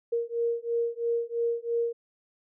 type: beating tone pair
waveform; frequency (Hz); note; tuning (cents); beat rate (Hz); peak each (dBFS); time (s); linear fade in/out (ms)
sine; 466.2 / 469.2; A#4 / A#4; 0 / +11; 3; -29 / -29; 0.12-1.93; 10
effects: none